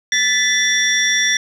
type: tone cluster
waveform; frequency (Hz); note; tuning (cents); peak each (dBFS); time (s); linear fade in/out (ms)
sine; 1746 / 1991 / 3499 / 5660; A6 / B6 / A7 / F8; -14 / +14 / -10 / +22; -18; 0.12-1.37; 2
effects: tanh soft clip ceiling -7 dBFS